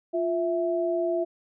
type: tone pair together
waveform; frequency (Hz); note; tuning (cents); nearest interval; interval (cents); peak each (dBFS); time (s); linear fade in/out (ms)
sine; 349.3 / 659.3; F4 / E5; 0 / 0; major seventh; 1100; -26; 0.13-1.25; 20
effects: none